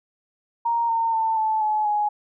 sine tone with pitch steps, 933 / 912.7 / 892.9 / 873.5 / 854.6 / 836 Hz, A#5 / A#5 / A5 / A5 / G#5 / G#5, +1 / -37 / +25 / -13 / +49 / +11 cents, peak -19 dBFS, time 0.65-2.09 s, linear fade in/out 10 ms, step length 240 ms, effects none

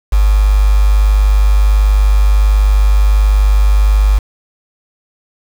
sine tone with quantisation, 50.7 Hz, G#1, 41 cents flat, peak -6 dBFS, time 0.12-4.19 s, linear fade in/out 10 ms, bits 4, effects none

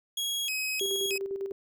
sawtooth tone with vibrato, 2899 Hz, F#7, 36 cents flat, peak -26 dBFS, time 0.17-1.18 s, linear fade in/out 5 ms, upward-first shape square, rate 1.6 Hz, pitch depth 230 cents each way
sine tone with tremolo, 392 Hz, G4, in tune, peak -29 dBFS, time 0.81-1.52 s, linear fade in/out 2 ms, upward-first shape square, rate 10 Hz, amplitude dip 50%
effects none

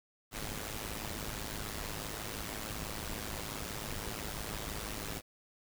pink noise with amplitude modulation, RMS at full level -37 dBFS, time 0.31-5.22 s, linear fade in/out 50 ms, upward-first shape sine, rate 106 Hz, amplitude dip 75%, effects none

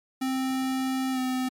square tone with pitch glide, 262.2 to 256.7 Hz, C4 to C4, +4 to -33 cents, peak -26 dBFS, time 0.21-1.49 s, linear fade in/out 10 ms, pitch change -37 cents, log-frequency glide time 1.12-1.19 s, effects MP3 96 kbps

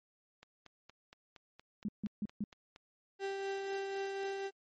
click train, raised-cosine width 0.2 ms, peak -35 dBFS, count 11, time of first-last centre 0.43-2.761 s, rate 4.29 Hz
sine tone bursts, 207.7 Hz, G#3, in tune, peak -33 dBFS, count 4, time 1.85-2.44 s, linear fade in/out 2 ms, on 35 ms, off 150 ms
35% pulse tone with tremolo, 392 Hz, G4, in tune, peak -33 dBFS, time 3.19-4.51 s, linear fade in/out 50 ms, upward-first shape triangle, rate 4 Hz, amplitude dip 35%
effects low-pass 5000 Hz 12 dB/octave + MP3 32 kbps

